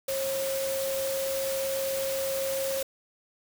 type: tone in noise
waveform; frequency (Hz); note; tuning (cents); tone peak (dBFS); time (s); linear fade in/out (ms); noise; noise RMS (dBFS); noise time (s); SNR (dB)
sine; 540; C#5; -45; -28; 0.08-2.83; 5; white; -35; 0.08-2.83; +4
effects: none